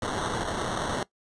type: noise with sample-and-hold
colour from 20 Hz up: white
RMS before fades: -30 dBFS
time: 0.02-1.03 s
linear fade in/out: 2 ms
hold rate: 2450 Hz
effects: noise-tail reverb RT60 0.1 s tail -19 dB re dry + resampled to 22050 Hz